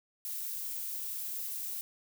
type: noise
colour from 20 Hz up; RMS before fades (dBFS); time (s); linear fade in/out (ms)
violet; -38; 0.25-1.81; 0
effects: none